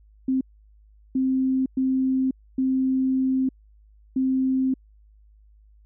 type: tone bursts at uneven times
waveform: sine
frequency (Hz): 262.2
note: C4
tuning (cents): +4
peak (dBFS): -19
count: 5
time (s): 0.28-0.41 / 1.15-1.66 / 1.77-2.31 / 2.58-3.49 / 4.16-4.74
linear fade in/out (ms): 5
effects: added 52 Hz sine -51 dBFS peak until 5.85 s